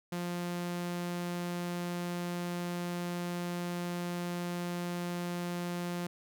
sawtooth tone, 175.2 Hz, F3, 6 cents sharp, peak -30 dBFS, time 0.12-6.07 s, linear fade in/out 5 ms, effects none

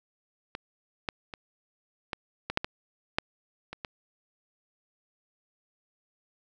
clicks, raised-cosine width 0.3 ms, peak -19 / -13 / -23 / -15 / -15 / -7 / -15 / -8 / -22 / -19 dBFS, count 10, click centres 0.551 / 1.088 / 1.338 / 2.132 / 2.5 / 2.574 / 2.645 / 3.185 / 3.73 / 3.848 s, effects none

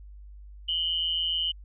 sine tone pair together, 2925 / 3092 Hz, F#7 / G7, -21 / -24 cents, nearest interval minor second, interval 97 cents, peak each -28 dBFS, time 0.68-1.52 s, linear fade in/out 10 ms, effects added 50 Hz sine -43 dBFS peak until 1.64 s

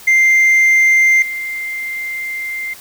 sine tone with level steps, 2093 Hz, C7, in tune, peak -5 / -20 dBFS, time 0.07-2.74 s, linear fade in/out 10 ms, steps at 1.22 s, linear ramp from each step 2 ms, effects tanh soft clip ceiling -7 dBFS + white hiss -38 dBFS RMS until 2.8 s

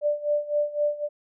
sine tone with tremolo, 590 Hz, D5, 8 cents sharp, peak -19 dBFS, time 0.01-1.09 s, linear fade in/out 50 ms, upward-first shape sine, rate 3.9 Hz, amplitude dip 85%, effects none

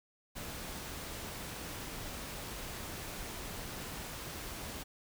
pink noise, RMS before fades -43 dBFS, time 0.35-4.84 s, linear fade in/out 20 ms, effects none

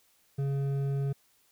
triangle tone with hard clipping, 138.59 Hz, C#3, in tune, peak -29 dBFS, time 0.38-1.13 s, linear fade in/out 10 ms, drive 11 dB, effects white hiss -67 dBFS RMS until 1.51 s

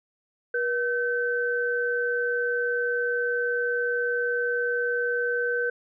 sine tone pair together, 481.3 / 1535 Hz, B4 / G6, -45 / -37 cents, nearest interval octave + minor sixth, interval 2008 cents, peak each -26 dBFS, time 0.54-5.7 s, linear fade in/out 5 ms, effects none

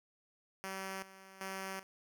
5% pulse tone with tremolo, 191.8 Hz, G3, 37 cents flat, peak -29 dBFS, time 0.64-1.83 s, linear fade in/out 0 ms, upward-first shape square, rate 1.3 Hz, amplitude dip 80%, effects none

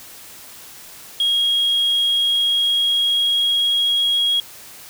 sine tone with pitch glide, 3279 to 3298 Hz, G#7 to G#7, -23 to -13 cents, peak -13 dBFS, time 1.2-4.4 s, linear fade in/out 2 ms, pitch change +10 cents, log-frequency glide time 2.13-4.02 s, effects tanh soft clip ceiling -13 dBFS + white hiss -40 dBFS RMS until 4.89 s

